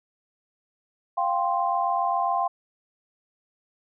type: chord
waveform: sine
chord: F suspended second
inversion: none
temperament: just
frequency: 698.5 / 785.8 / 1047.7 Hz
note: F5 / G5 / C6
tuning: 0 / +4 / +2 cents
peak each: -26 dBFS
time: 1.17-2.48 s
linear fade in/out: 10 ms
effects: none